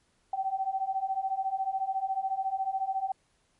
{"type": "beating tone pair", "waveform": "sine", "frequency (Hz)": [761, 775], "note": ["F#5", "G5"], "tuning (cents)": [48, -20], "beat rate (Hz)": 14, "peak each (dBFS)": [-32, -30], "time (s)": [0.33, 3.12], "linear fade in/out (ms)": 5, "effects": ["pink hiss -70 dBFS RMS until 3.59 s", "MP3 48 kbps"]}